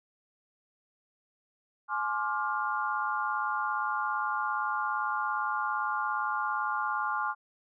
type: chord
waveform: sine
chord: D half-diminished seventh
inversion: second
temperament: just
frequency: 845.8 / 1057.2 / 1174.7 / 1409.6 Hz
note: Ab5 / C6 / D6 / F6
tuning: +31 / +18 / 0 / +16 cents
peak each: -34 / -34 / -34 / -33 dBFS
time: 1.88-7.35 s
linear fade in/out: 50 ms
effects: none